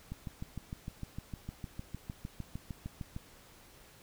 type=click train; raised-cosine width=5 ms; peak=-27 dBFS; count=21; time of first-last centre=0.12-3.164 s; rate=6.57 Hz; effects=pink hiss -58 dBFS RMS until 4.02 s